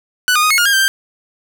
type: tone with pitch steps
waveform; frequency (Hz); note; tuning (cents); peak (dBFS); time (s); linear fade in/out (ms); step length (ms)
sawtooth; 1488 / 1224 / 1245 / 2181 / 1423 / 1619 / 1567 / 1577; F#6 / D#6 / D#6 / C#7 / F6 / G#6 / G6 / G6; +9 / -29 / +1 / -29 / +32 / -45 / -1 / +10; -7; 0.28-0.88; 0; 75
effects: none